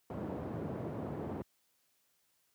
pink band-pass noise, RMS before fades -40 dBFS, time 0.1-1.42 s, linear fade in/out 2 ms, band 120 to 590 Hz, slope 12 dB/octave, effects white hiss -75 dBFS RMS until 2.54 s + high-pass 60 Hz 12 dB/octave

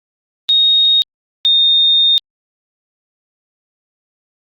sine tone pair in turn, 3729 / 3669 Hz, A#7 / A#7, 0 / -28 cents, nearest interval unison, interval 28 cents, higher first, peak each -8 dBFS, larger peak neither, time 0.49-1.02 / 1.45-2.18 s, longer second, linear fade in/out 0 ms, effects Opus 32 kbps

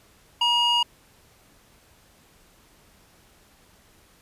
square tone with band-pass filter, 954 Hz, A#5, 40 cents sharp, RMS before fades -21 dBFS, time 0.41-0.83 s, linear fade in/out 5 ms, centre 2300 Hz, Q 7.6, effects pink hiss -57 dBFS RMS until 4.21 s + resampled to 32000 Hz

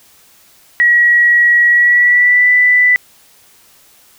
sine tone with pitch glide, 1915 to 1984.8 Hz, A#6 to B6, +46 to +8 cents, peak -6 dBFS, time 0.8-2.96 s, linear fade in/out 0 ms, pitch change +62 cents, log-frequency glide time 1.68-2.5 s, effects white hiss -47 dBFS RMS until 4.18 s

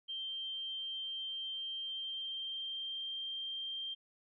sine tone with pitch glide, 3148 to 3170 Hz, G7 to G7, +7 to +19 cents, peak -38 dBFS, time 0.08-3.95 s, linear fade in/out 20 ms, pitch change +12 cents, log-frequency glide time 1.59-3.13 s, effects none

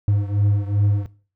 triangle beating tone pair, 101.2 / 103.8 Hz, G#2 / G#2, -44 / 0 cents, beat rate 2.6 Hz, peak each -16 / -20 dBFS, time 0.08-1.06 s, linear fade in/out 0 ms, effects noise-tail reverb RT60 0.4 s tail -19 dB re dry

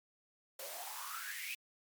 white noise with high-pass filter sweep, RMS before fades -44 dBFS, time 0.59-1.55 s, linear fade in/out 5 ms, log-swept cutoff 490 to 2600 Hz, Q 8.8, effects MP3 96 kbps

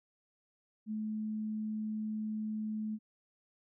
sine tone, 215.6 Hz, A3, 35 cents flat, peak -34 dBFS, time 0.86-2.99 s, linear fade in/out 50 ms, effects none

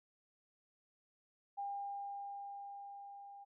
sine tone with level ramp, 802 Hz, G5, 39 cents sharp, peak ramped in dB -38 to -51 dBFS, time 1.57-3.45 s, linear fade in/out 20 ms, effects none

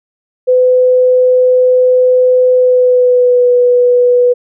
sine tone with pitch glide, 505 to 491.5 Hz, B4 to B4, +39 to -8 cents, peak -5 dBFS, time 0.47-4.34 s, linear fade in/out 20 ms, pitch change -47 cents, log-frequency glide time 2.54-3.5 s, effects none

